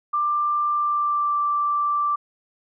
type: tone with pitch glide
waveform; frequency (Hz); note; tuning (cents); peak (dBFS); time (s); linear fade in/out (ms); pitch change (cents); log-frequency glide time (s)
sine; 1185 to 1172.1; D6 to D6; +15 to -4; -19; 0.13-2.16; 10; -19; 0.71-1.38
effects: none